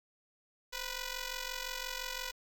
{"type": "ring-modulated tone", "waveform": "5% pulse", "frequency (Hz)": 493.9, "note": "B4", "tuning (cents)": 0, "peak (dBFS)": -23, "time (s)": [0.72, 2.32], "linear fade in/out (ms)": 20, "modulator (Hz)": 471, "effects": ["9-bit"]}